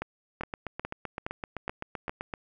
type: two click trains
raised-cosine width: 0.5 ms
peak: -17 / -19 dBFS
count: 6 / 16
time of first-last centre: 0.02-2.095 / 0.41-2.338 s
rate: 2.41 / 7.78 Hz
effects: none